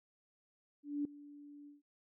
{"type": "tone with ADSR envelope", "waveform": "sine", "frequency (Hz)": 290, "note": "D4", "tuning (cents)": -22, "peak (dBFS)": -32, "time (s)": [0.83, 1.82], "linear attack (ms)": 220, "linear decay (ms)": 3, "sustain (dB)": -19, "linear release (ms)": 150, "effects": []}